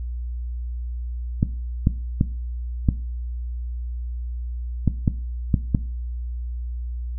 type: clicks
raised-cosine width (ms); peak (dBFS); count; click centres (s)
5; -4; 8; 1.429 / 1.871 / 2.211 / 2.888 / 4.877 / 5.078 / 5.542 / 5.748
effects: noise-tail reverb RT60 0.4 s tail -17 dB re dry + added 60 Hz sine -26 dBFS peak until 7.18 s